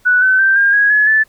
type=tone with pitch steps; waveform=sine; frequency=1480 / 1521.6 / 1564.4 / 1608.4 / 1653.6 / 1700.1 / 1747.9 Hz; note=F#6 / F#6 / G6 / G6 / G#6 / G#6 / A6; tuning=0 / +48 / -4 / +44 / -8 / +40 / -12 cents; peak=-8 dBFS; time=0.05-1.24 s; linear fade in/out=20 ms; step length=170 ms; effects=pink hiss -53 dBFS RMS until 1.28 s